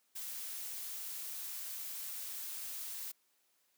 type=noise; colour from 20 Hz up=blue; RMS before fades=-43 dBFS; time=0.15-3.12 s; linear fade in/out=10 ms; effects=white hiss -75 dBFS RMS until 3.77 s + high-pass 200 Hz 12 dB/octave